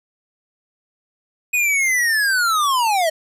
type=linear sweep; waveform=square; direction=down; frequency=2507 to 616 Hz; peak=-16 dBFS; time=1.53-3.1 s; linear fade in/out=10 ms; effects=resampled to 32000 Hz + 9-bit